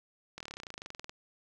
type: slowing click train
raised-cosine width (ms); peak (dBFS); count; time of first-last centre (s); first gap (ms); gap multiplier
0.2; -25; 21; 0.38-1.095; 24; 1.04
effects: none